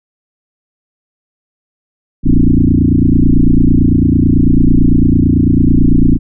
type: tone with frequency modulation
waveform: sine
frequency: 130.1 Hz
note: C3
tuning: 9 cents flat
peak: -5 dBFS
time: 2.23-6.19 s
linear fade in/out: 50 ms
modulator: 29 Hz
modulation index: 5.9
effects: none